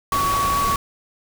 sine tone in noise, 1126 Hz, C#6, 27 cents sharp, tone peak -18 dBFS, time 0.12-0.76 s, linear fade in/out 2 ms, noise pink, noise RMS -26 dBFS, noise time 0.12-0.76 s, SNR +5 dB, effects none

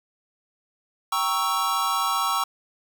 square chord, G diminished seventh, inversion none, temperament equal with one note detuned, 784 / 936.1 / 1108.7 / 1318.5 Hz, G5 / Bb5 / Db6 / Fb6, 0 / +7 / 0 / 0 cents, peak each -32 / -31 / -26 / -27 dBFS, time 1.12-2.44 s, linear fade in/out 5 ms, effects none

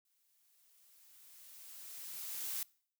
blue noise with exponential growth, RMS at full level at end -38 dBFS, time 0.05-2.63 s, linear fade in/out 2 ms, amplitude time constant 560 ms, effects noise-tail reverb RT60 0.6 s tail -25 dB re dry

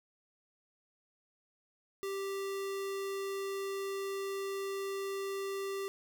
square tone, 392 Hz, G4, in tune, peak -36 dBFS, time 2.03-5.88 s, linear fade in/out 0 ms, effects none

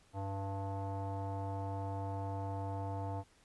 square tone with low-pass filter, 97.9 Hz, G2, 2 cents flat, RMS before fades -39 dBFS, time 0.13-3.24 s, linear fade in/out 50 ms, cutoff 810 Hz, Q 6.6, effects pink hiss -67 dBFS RMS until 3.44 s + resampled to 24000 Hz

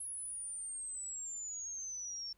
sine exponential sweep, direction down, 10680 to 5410 Hz, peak -40 dBFS, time 0-2.33 s, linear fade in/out 5 ms, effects added 50 Hz sine -70 dBFS peak until 2.37 s + pink hiss -75 dBFS RMS until 2.37 s

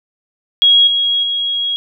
sine tone with level steps, 3302 Hz, G#7, 11 cents flat, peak -6 / -12 / -15 dBFS, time 0.62-1.76 s, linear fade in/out 0 ms, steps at 0.87 / 1.23 s, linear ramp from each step 5 ms, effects none

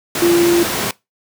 sine tone in noise, 344.1 Hz, F4, 26 cents flat, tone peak -10 dBFS, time 0.22-0.63 s, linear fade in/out 2 ms, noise pink, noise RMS -19 dBFS, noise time 0.15-0.91 s, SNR +6 dB, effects noise-tail reverb RT60 0.2 s tail -21 dB re dry + high-pass 150 Hz 12 dB/octave

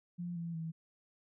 sine tone with pitch steps, 174.61 / 168.47 / 162.54 Hz, F3 / E3 / E3, 0 / +38 / -24 cents, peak -37 dBFS, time 0.18-0.72 s, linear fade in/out 20 ms, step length 180 ms, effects none

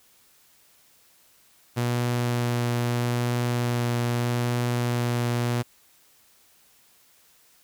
sawtooth tone with vibrato, 120.6 Hz, B2, 41 cents flat, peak -19 dBFS, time 1.76-5.63 s, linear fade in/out 20 ms, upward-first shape triangle, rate 0.78 Hz, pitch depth 12 cents each way, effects white hiss -59 dBFS RMS until 7.63 s

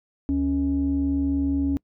sine tone pair together, 73.42 / 277.2 Hz, D2 / C#4, 0 / 0 cents, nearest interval octave + major seventh, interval 2300 cents, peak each -26 / -20 dBFS, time 0.29-1.77 s, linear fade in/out 0 ms, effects noise-tail reverb RT60 0.1 s tail -26 dB re dry + tanh soft clip ceiling -15 dBFS

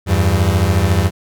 35% pulse beating tone pair, 84.4 / 98.4 Hz, E2 / G2, +41 / +7 cents, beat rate 14 Hz, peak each -13 dBFS, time 0.06-1.11 s, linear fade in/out 50 ms, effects none

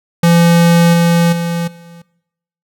square tone with level steps, 170 Hz, F3, 46 cents flat, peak -7 / -9 / -16 / -35 dBFS, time 0.23-2.02 s, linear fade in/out 5 ms, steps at 0.93 / 1.32 / 1.67 s, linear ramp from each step 10 ms, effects noise-tail reverb RT60 0.8 s tail -20 dB re dry

